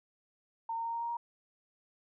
sine tone with pitch steps, 912 / 917.8 / 923.7 / 929.6 / 935.5 / 941.4 Hz, A#5 / A#5 / A#5 / A#5 / A#5 / A#5, -38 / -27 / -16 / -5 / +6 / +17 cents, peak -33 dBFS, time 0.69-1.17 s, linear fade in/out 5 ms, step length 80 ms, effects none

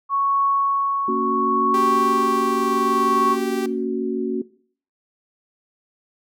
sine tone with tremolo, 1108.7 Hz, C#6, in tune, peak -15 dBFS, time 0.09-3.37 s, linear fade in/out 50 ms, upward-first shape triangle, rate 0.7 Hz, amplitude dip 50%
sine chord, F# major, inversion first, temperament just, 231.2 / 277.5 / 370 Hz, A#3 / C#4 / F#4, -14 / +2 / 0 cents, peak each -25 / -27 / -23 dBFS, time 1.08-4.42 s, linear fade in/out 5 ms
sawtooth tone with pitch glide, 392 to 389.3 Hz, G4 to G4, 0 to -12 cents, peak -22 dBFS, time 1.74-3.66 s, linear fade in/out 2 ms, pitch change -12 cents, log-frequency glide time 2.19-3.19 s
effects noise-tail reverb RT60 0.5 s tail -19 dB re dry

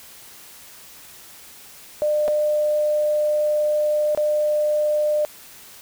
sine tone with dropouts, 601 Hz, D5, 40 cents sharp, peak -17 dBFS, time 2.02-5.25 s, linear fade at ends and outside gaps 0 ms, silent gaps 2.279-2.283 / 4.149-4.175 s, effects white hiss -44 dBFS RMS until 5.81 s

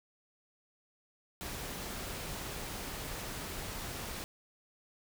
pink noise, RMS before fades -41 dBFS, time 1.41-4.24 s, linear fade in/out 0 ms, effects none

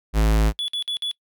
square tone, 53.9 Hz, A1, 35 cents flat, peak -16 dBFS, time 0.13-0.53 s, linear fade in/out 50 ms
triangle tone bursts, 3423 Hz, A7, 48 cents flat, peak -22 dBFS, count 4, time 0.59-1.113 s, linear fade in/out 0 ms, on 91 ms, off 53 ms
effects noise-tail reverb RT60 0.1 s tail -25 dB re dry

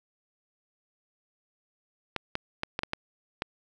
clicks, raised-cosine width 0.3 ms, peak -13 dBFS, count 7, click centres 2.163 / 2.354 / 2.634 / 2.791 / 2.834 / 2.934 / 3.421 s, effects none

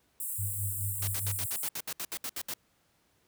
pink high-pass noise, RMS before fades -36 dBFS, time 0.2-1.69 s, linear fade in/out 2 ms, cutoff 7800 Hz, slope 96 dB/octave
sine tone with tremolo, 100 Hz, G2, 35 cents sharp, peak -30 dBFS, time 0.38-1.46 s, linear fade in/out 10 ms, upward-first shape sine, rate 4.7 Hz, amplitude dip 75%
white noise bursts, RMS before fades -36 dBFS, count 13, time 1.02-2.538 s, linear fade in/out 2 ms, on 54 ms, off 68 ms
effects pink hiss -70 dBFS RMS until 3.27 s + high-pass 60 Hz 12 dB/octave

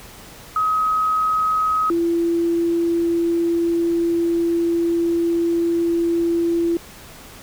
sine tone pair in turn, 1268 / 338.2 Hz, D#6 / E4, +32 / +44 cents, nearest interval octave + major seventh, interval 2288 cents, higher first, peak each -16 dBFS, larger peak neither, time 0.56-1.9 / 1.9-6.77 s, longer second, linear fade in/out 2 ms, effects pink hiss -41 dBFS RMS until 7.42 s

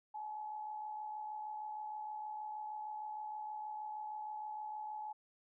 sine tone with amplitude modulation, 853 Hz, G#5, 46 cents sharp, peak -39 dBFS, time 0.14-5.13 s, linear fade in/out 10 ms, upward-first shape sine, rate 66.4 Hz, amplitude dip 45%, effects none

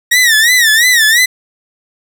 sawtooth tone with vibrato, 1864.7 Hz, A#6, in tune, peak -3 dBFS, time 0.11-1.26 s, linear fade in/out 10 ms, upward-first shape sine, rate 2.9 Hz, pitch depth 140 cents each way, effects none

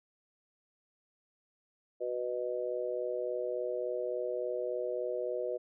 sine chord, B major, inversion second, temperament just, 370.4 / 493.9 / 617.4 Hz, F#4 / B4 / D#5, +2 / 0 / -14 cents, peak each -38 / -35 / -37 dBFS, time 2-5.58 s, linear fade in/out 20 ms, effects none

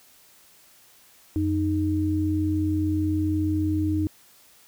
sine tone pair together, 90.5 / 309.5 Hz, F#2 / D#4, -38 / -9 cents, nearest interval octave + major sixth, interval 2129 cents, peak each -25 / -23 dBFS, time 1.36-4.07 s, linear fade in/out 0 ms, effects white hiss -55 dBFS RMS until 4.67 s

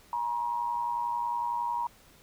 sine tone with amplitude modulation, 952 Hz, A#5, 36 cents sharp, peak -25 dBFS, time 0.13-1.87 s, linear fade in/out 2 ms, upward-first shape sine, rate 111 Hz, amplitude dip 65%, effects pink hiss -58 dBFS RMS until 2.22 s

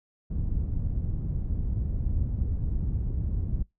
pink low-pass noise, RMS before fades -28 dBFS, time 0.3-3.63 s, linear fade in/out 10 ms, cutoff 120 Hz, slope 12 dB/octave, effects noise-tail reverb RT60 0.2 s tail -26 dB re dry

